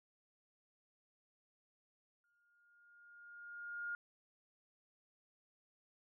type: tone with exponential growth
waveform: sine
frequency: 1419 Hz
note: F6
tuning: 27 cents sharp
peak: -38 dBFS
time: 2.24-3.95 s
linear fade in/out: 1 ms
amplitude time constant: 370 ms
effects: none